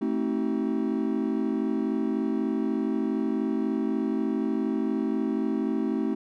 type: chord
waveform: triangle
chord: A diminished seventh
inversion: none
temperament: just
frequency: 220 / 264 / 316.8 / 380.2 Hz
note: A3 / C4 / Eb4 / Gb4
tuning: 0 / +16 / +31 / +47 cents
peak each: -27 / -27 / -28 / -31 dBFS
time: 0.01-6.15 s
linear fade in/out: 10 ms
effects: none